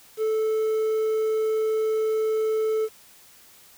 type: tone with quantisation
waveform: triangle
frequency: 437.4 Hz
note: A4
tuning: 10 cents flat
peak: -19 dBFS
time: 0.17-2.89 s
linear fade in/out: 50 ms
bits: 8
effects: white hiss -52 dBFS RMS until 3.77 s